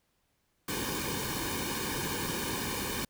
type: noise with comb filter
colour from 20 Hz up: pink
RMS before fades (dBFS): -34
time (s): 0.68-3.05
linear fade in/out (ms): 5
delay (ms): 1.5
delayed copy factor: -0.85
effects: pink hiss -75 dBFS RMS until 3.09 s